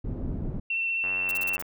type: low-pass noise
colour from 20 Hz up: pink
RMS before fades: -31 dBFS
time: 0.04-0.6 s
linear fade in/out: 10 ms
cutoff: 250 Hz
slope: 12 dB/octave
type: tone with vibrato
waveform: sine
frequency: 2700 Hz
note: E7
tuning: 41 cents sharp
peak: -25 dBFS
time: 0.7-1.57 s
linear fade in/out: 5 ms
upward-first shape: sine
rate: 15 Hz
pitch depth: 13 cents each way
type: click train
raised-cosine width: 0.5 ms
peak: -25 dBFS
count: 55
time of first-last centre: 1.04-1.624 s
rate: 92.5 Hz
type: noise bursts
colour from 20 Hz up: violet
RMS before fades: -34 dBFS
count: 6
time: 1.29-1.617 s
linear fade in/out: 0 ms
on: 22 ms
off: 39 ms
effects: none